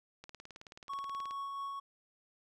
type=click train; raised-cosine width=0.2 ms; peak=-32 dBFS; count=21; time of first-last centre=0.24-1.31 s; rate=18.7 Hz
type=tone with tremolo; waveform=triangle; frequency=1109 Hz; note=C#6; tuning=in tune; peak=-35 dBFS; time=0.89-1.8 s; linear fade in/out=10 ms; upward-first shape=sine; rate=4.4 Hz; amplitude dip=25%
effects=none